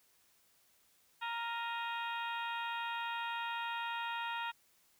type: harmonic tone with a mistuned harmonic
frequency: 465.9 Hz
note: A#4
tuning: 1 cent flat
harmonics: 2 / 3 / 4 / 5 / 6 / 7 / 8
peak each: -39 / -43 / -45 / -47 / -49 / -50 / -51 dBFS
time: 1.21-4.52 s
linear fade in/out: 20 ms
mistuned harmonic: 5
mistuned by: +110 cents
effects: white hiss -70 dBFS RMS until 4.99 s